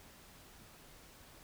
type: silence
effects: pink hiss -58 dBFS RMS until 1.43 s